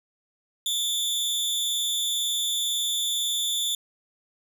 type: tone with amplitude modulation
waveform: sawtooth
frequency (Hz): 3520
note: A7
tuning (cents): 0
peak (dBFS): -18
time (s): 0.66-3.75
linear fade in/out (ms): 2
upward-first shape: sine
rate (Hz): 222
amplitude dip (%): 70
effects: none

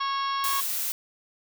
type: harmonic tone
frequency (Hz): 550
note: C#5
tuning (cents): -14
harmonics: 2 / 3 / 4 / 5 / 6 / 7 / 8 / 9 / 10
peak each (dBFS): -26 / -39 / -42 / -42 / -37 / -43 / -43 / -51 / -41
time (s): 0-0.61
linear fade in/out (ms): 10
type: noise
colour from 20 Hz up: blue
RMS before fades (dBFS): -29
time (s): 0.44-0.92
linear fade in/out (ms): 0
effects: none

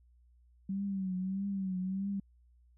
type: tone with vibrato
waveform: sine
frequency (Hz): 191.5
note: G3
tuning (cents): -40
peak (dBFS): -32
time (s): 0.69-2.2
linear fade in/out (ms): 5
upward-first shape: triangle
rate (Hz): 1.6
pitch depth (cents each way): 84
effects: added 60 Hz sine -61 dBFS peak until 2.77 s

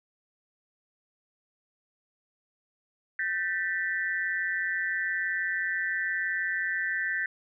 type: tone cluster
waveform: sine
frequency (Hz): 1551 / 1777 / 1956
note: G6 / A6 / B6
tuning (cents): -19 / +17 / -17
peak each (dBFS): -32 / -30 / -33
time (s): 3.19-7.26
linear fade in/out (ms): 2
effects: none

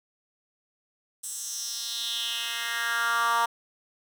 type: tone with high-pass filter sweep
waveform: 10% pulse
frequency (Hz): 233.1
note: A#3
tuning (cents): 0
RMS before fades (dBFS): -29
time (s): 1.23-3.46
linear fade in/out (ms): 10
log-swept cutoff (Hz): 8200 to 960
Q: 3.2
effects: none

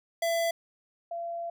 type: tone pair in turn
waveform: square / sine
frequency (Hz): 670 / 681.3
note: E5 / F5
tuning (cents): +28 / -43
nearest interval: unison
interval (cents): 29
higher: second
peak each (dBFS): -26 / -32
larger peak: first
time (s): 0.22-0.51 / 1.11-1.5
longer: second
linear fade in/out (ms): 5
effects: none

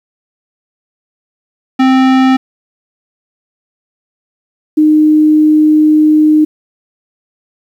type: tone pair in turn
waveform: square / sine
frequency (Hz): 261.6 / 306.7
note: C4 / D#4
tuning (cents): 0 / -25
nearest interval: minor third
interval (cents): 275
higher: second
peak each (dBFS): -6 / -4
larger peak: second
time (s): 1.79-2.37 / 4.77-6.45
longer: second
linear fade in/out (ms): 10
effects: low-pass 3000 Hz 12 dB/octave + 7-bit

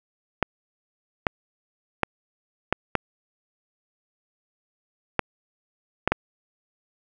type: clicks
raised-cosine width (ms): 0.5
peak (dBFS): -4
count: 8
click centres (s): 0.427 / 1.268 / 2.033 / 2.726 / 2.953 / 5.193 / 6.076 / 6.12
effects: none

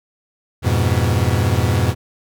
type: chord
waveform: 40% pulse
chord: F diminished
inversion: none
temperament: equal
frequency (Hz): 87.31 / 103.83 / 123.47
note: F2 / Ab2 / Cb3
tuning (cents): 0 / 0 / 0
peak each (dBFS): -18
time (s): 0.62-1.95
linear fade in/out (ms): 50
effects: none

